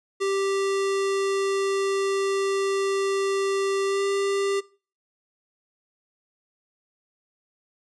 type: tone with pitch glide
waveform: square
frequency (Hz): 392 to 396.1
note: G4 to G4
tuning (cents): 0 to +18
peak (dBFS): -23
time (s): 0.2-4.61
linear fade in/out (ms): 20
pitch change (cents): +18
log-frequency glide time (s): 3.86-4.03
effects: noise-tail reverb RT60 0.4 s tail -22 dB re dry + resampled to 22050 Hz

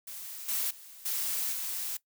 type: noise with level steps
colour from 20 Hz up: blue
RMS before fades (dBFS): -42 / -31 / -50 / -32 / -35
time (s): 0.07-1.97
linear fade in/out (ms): 5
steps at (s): 0.48 / 0.7 / 1.05 / 1.52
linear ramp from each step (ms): 10
effects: noise-tail reverb RT60 0.1 s tail -19 dB re dry

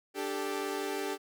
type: chord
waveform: sawtooth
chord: D suspended fourth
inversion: none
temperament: equal with one note detuned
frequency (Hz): 293.7 / 392 / 437.7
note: D4 / G4 / A4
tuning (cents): 0 / 0 / -9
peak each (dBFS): -35 / -31 / -35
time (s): 0.14-1.18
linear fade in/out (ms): 50
effects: none

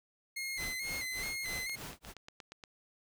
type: tone with vibrato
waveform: sawtooth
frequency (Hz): 2093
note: C7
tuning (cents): 0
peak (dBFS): -33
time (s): 0.36-1.76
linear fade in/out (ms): 10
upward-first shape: square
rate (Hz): 2.3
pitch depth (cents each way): 43
type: noise with tremolo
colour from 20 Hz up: pink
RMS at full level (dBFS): -43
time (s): 0.56-2.14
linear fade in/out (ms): 50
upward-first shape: sine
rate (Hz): 3.3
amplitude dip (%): 100
type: click train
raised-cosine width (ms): 0.2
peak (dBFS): -30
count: 11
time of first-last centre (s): 1.46-2.638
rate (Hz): 8.49
effects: none

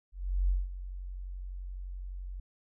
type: tone with ADSR envelope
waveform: sine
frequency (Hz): 45.86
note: F#1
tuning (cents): -15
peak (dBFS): -23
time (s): 0.12-2.4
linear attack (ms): 370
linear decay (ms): 190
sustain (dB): -14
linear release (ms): 4
effects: none

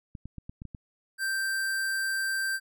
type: clicks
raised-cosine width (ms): 5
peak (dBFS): -27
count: 7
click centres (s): 0.152 / 0.256 / 0.383 / 0.495 / 0.619 / 0.653 / 0.748
type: tone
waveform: square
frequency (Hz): 1568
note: G6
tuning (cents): 0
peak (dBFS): -28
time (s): 1.18-2.6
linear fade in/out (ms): 50
effects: none

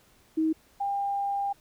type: tone pair in turn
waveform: sine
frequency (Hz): 317.4 / 799.8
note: D#4 / G5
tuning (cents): +35 / +35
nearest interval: octave + major third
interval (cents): 1600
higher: second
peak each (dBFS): -22 / -26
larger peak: first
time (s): 0.37-0.53 / 0.8-1.53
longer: second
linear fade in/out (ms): 10
effects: pink hiss -61 dBFS RMS until 1.6 s

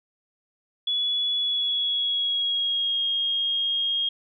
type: tone with pitch glide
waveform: sine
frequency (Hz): 3400 to 3252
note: G#7 to G#7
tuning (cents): +40 to -37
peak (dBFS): -22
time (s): 0.87-4.09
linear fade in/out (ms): 5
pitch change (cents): -77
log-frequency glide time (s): 1.37-3.03
effects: none

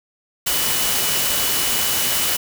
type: tone in noise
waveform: sine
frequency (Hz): 2960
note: F#7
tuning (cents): 0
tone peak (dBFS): -28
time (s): 0.46-2.37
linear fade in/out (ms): 10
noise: white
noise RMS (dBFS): -20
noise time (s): 0.46-2.37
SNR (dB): -11
effects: none

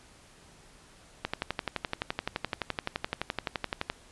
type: click train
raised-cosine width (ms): 0.3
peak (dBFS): -13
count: 32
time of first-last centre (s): 1.25-3.9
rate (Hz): 11.7
effects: pink hiss -56 dBFS RMS until 4.11 s + resampled to 24000 Hz

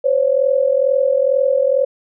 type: tone pair together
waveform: sine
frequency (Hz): 517.8 / 560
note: C5 / C#5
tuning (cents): -18 / +18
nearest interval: minor second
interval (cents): 136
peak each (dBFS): -15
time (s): 0.04-1.85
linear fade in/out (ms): 10
effects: none

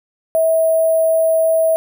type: tone with sample-and-hold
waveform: sine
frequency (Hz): 647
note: E5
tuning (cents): -32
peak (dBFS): -11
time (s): 0.35-1.76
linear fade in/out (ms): 0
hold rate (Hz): 11025
effects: none

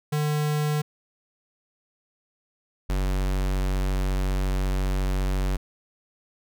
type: tone pair in turn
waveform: square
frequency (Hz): 150 / 47.25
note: D3 / F#1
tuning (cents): +37 / +37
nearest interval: octave + minor sixth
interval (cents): 2000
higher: first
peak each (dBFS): -23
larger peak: neither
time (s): 0.12-0.82 / 2.89-5.57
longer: second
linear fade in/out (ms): 10
effects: none

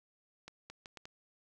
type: accelerating click train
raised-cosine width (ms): 0.2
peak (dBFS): -30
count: 5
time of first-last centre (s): 0.48-1.055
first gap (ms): 220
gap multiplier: 0.72
effects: none

